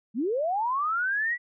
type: linear sweep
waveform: sine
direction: up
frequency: 197 to 1975.5 Hz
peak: -24 dBFS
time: 0.14-1.38 s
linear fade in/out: 50 ms
effects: none